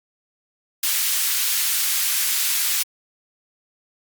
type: high-pass noise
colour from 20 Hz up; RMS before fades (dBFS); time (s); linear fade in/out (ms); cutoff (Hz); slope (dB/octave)
white; -21; 0.83-2.83; 5; 1800; 12
effects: Opus 48 kbps